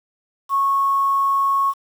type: tone with quantisation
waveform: sine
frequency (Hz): 1100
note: C#6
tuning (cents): -14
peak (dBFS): -15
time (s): 0.49-1.74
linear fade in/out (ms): 50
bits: 7
effects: none